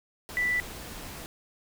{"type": "tone in noise", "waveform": "sine", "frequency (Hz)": 1975.5, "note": "B6", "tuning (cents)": 0, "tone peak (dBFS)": -24, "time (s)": [0.37, 0.6], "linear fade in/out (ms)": 0, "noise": "pink", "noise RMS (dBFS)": -41, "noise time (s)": [0.29, 1.26], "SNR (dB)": 14, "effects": []}